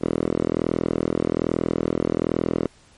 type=tone with band-pass filter; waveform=5% pulse; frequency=41.2 Hz; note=E1; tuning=in tune; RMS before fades=-23 dBFS; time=0.01-2.68 s; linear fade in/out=10 ms; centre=370 Hz; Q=0.95; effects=pink hiss -54 dBFS RMS until 2.97 s + MP3 48 kbps